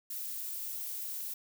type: noise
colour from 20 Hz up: violet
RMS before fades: -39 dBFS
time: 0.1-1.34 s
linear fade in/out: 5 ms
effects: none